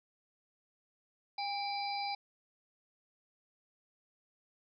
harmonic tone with a mistuned harmonic, 808 Hz, G#5, 48 cents flat, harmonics 1 / 3 / 5 / 6, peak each -36 / -43 / -45 / -42 dBFS, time 1.38-2.15 s, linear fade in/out 5 ms, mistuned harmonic 3, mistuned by -61 cents, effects none

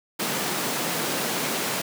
pink high-pass noise, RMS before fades -27 dBFS, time 0.19-1.82 s, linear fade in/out 10 ms, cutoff 170 Hz, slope 24 dB/octave, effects none

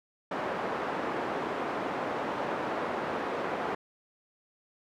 pink band-pass noise, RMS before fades -33 dBFS, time 0.31-3.75 s, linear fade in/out 5 ms, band 350 to 1300 Hz, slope 12 dB/octave, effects none

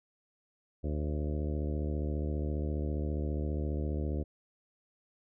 harmonic tone with a mistuned harmonic, 74.8 Hz, D2, 32 cents sharp, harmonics 1 / 2 / 3 / 4 / 5 / 6 / 7 / 8 / 9, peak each -32 / -39 / -41 / -41 / -43 / -46 / -46 / -51 / -53 dBFS, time 0.83-4.24 s, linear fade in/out 20 ms, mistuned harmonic 8, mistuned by -49 cents, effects none

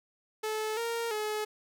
sawtooth tone with pitch steps, 433.3 / 464.2 / 426 Hz, A4 / A#4 / G#4, -27 / -7 / +44 cents, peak -27 dBFS, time 0.43-1.45 s, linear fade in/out 10 ms, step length 340 ms, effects none

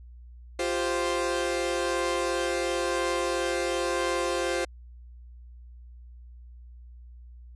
sawtooth chord, F suspended second, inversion none, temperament equal, 349.2 / 392 / 523.3 Hz, F4 / G4 / C5, 0 / 0 / 0 cents, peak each -26 / -29 / -25 dBFS, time 0.59-4.65 s, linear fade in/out 5 ms, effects added 60 Hz sine -44 dBFS peak until 7.55 s + resampled to 24000 Hz

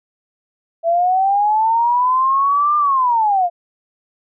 sine linear two-way sweep, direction up then down, 659.3 to 1202 to 679 Hz, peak -12 dBFS, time 0.83-3.5 s, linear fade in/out 50 ms, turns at 2.77 s, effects none

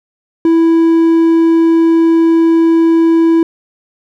triangle tone, 329.6 Hz, E4, in tune, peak -4 dBFS, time 0.45-3.43 s, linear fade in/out 2 ms, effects none

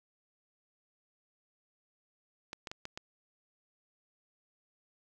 clicks, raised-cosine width 0.2 ms, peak -23 dBFS, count 5, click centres 2.531 / 2.672 / 2.715 / 2.854 / 2.975 s, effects none

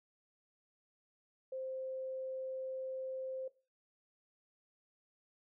sine tone, 523.3 Hz, C5, in tune, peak -39 dBFS, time 1.52-3.48 s, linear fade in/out 5 ms, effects noise-tail reverb RT60 0.3 s tail -17 dB re dry

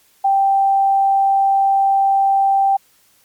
sine tone, 784 Hz, G5, in tune, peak -11 dBFS, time 0.24-2.77 s, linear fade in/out 10 ms, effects white hiss -55 dBFS RMS until 3.24 s + MP3 96 kbps

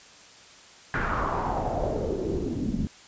pink noise with low-pass filter sweep, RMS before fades -28 dBFS, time 0.94-2.87 s, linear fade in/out 0 ms, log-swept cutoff 1600 to 210 Hz, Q 3.9, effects white hiss -50 dBFS RMS until 3.07 s + resampled to 16000 Hz

